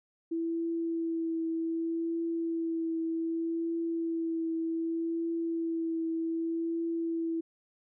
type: tone with vibrato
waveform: sine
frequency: 330 Hz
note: E4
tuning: 2 cents sharp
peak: -29 dBFS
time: 0.31-7.41 s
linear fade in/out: 10 ms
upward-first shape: triangle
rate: 0.65 Hz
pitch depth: 19 cents each way
effects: none